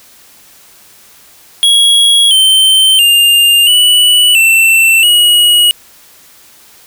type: tone with pitch steps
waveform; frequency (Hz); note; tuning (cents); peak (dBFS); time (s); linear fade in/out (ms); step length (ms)
square; 3319 / 3104 / 2806 / 2955 / 2683 / 2904; G#7 / G7 / F7 / F#7 / E7 / F#7; -2 / -18 / +8 / -3 / +30 / -33; -5; 1.63-5.71; 0; 680
effects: white hiss -41 dBFS RMS until 6.86 s